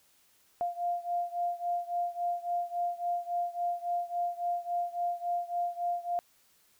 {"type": "beating tone pair", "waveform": "sine", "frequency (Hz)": [698, 701.6], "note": ["F5", "F5"], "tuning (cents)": [-1, 8], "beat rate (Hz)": 3.6, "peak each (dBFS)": [-32, -34], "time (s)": [0.61, 6.19], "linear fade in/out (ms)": 0, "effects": ["white hiss -66 dBFS RMS until 6.79 s"]}